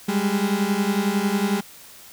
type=beating tone pair; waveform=35% pulse; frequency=196 / 207 Hz; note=G3 / G#3; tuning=0 / -5 cents; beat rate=11 Hz; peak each=-21 dBFS; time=0.08-1.61 s; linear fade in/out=10 ms; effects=white hiss -45 dBFS RMS until 2.12 s